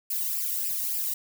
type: noise with flanger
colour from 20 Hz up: violet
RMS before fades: -29 dBFS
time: 0.1-1.14 s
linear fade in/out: 5 ms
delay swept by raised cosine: 0.39 to 1.08 ms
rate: 3.5 Hz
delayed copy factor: +0.8
effects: none